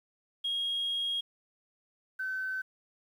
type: tone pair in turn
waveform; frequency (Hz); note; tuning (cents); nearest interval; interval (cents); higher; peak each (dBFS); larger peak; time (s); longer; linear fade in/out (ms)
sine; 3272 / 1528.2; G#7 / G6; -26 / -44; octave + minor second; 1318; first; -28 / -31; first; 0.44-1.21 / 2.19-2.62; first; 10
effects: tanh soft clip ceiling -26 dBFS + 10-bit